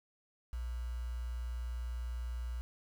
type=tone with quantisation; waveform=sine; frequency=60 Hz; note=B1; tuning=49 cents flat; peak=-36 dBFS; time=0.53-2.61 s; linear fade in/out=0 ms; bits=9; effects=none